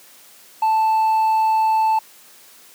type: tone with hard clipping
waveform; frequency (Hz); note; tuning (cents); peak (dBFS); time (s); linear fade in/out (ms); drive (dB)
sine; 880; A5; 0; -15; 0.62-1.99; 5; 2
effects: white hiss -47 dBFS RMS until 2.74 s + high-pass 200 Hz 12 dB/octave